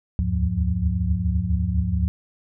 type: tone cluster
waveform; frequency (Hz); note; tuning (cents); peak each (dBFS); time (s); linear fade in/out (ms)
sine; 71.4 / 75.8 / 83.3 / 103.9 / 178.5; D2 / D#2 / E2 / G#2 / F3; -48 / -45 / +19 / +1 / +38; -26; 0.19-2.08; 0
effects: none